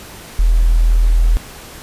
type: tone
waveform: sine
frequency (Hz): 40.93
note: E1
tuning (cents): -12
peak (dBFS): -8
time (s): 0.39-1.37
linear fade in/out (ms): 0
effects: pink hiss -35 dBFS RMS until 1.82 s + resampled to 32000 Hz